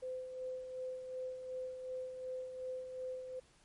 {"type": "tone with tremolo", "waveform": "sine", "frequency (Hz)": 512, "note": "C5", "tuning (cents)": -38, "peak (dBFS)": -38, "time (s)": [0.02, 3.4], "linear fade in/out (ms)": 10, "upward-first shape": "sine", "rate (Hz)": 2.7, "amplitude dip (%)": 50, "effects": ["pink hiss -67 dBFS RMS until 3.64 s", "MP3 48 kbps"]}